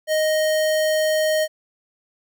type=tone; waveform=square; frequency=622.3 Hz; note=D#5; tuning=in tune; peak=-18 dBFS; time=0.07-1.48 s; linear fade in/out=50 ms; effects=none